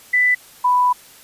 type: tone pair in turn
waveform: sine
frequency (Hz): 1990 / 991.3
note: B6 / B5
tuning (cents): +13 / +6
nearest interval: octave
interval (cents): 1207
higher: first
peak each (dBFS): -12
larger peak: neither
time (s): 0.13-0.35 / 0.64-0.93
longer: second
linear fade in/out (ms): 10
effects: white hiss -45 dBFS RMS until 1.23 s + resampled to 32000 Hz